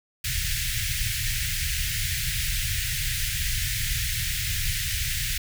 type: band-stop noise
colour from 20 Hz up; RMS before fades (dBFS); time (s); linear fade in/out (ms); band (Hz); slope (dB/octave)
pink; -27; 0.24-5.38; 5; 140 to 1700; 48
effects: none